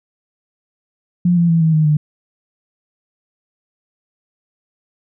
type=tone with pitch steps; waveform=sine; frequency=176.2 / 170.79 / 165.54 / 160.46 / 155.53 / 150.76 Hz; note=F3 / F3 / E3 / E3 / D#3 / D3; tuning=+16 / -38 / +8 / -46 / 0 / +46 cents; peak=-10 dBFS; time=1.25-1.97 s; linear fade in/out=5 ms; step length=120 ms; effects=none